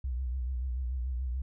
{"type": "tone with vibrato", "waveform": "sine", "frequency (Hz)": 63, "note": "B1", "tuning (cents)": 35, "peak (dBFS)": -30, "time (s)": [0.04, 1.42], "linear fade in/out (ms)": 5, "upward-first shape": "triangle", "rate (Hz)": 6.9, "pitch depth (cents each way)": 110, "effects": []}